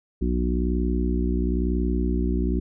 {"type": "harmonic tone", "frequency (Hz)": 61, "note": "B1", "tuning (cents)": -21, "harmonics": [1, 3, 4, 5, 6], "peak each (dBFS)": [-23, -28, -29, -30, -31], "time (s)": [0.21, 2.6], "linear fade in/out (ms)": 10, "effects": []}